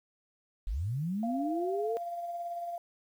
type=linear sweep; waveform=sine; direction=up; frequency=38.04 to 466.2 Hz; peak=-30 dBFS; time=0.67-1.97 s; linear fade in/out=0 ms
type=tone with tremolo; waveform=sine; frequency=691 Hz; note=F5; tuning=19 cents flat; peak=-33 dBFS; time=1.23-2.78 s; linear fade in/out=2 ms; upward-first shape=sine; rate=18 Hz; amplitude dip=35%
effects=10-bit